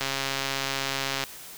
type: click train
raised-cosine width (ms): 0.2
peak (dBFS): -10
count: 168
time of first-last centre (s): 0.01-1.238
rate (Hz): 136
effects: white hiss -43 dBFS RMS until 1.57 s